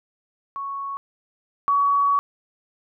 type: tone pair in turn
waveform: sine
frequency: 1108.7 / 1128.7 Hz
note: C#6 / C#6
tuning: 0 / +31 cents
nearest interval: unison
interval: 31 cents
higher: second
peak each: -27 / -16 dBFS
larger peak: second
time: 0.56-0.97 / 1.68-2.19 s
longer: second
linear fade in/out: 0 ms
effects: none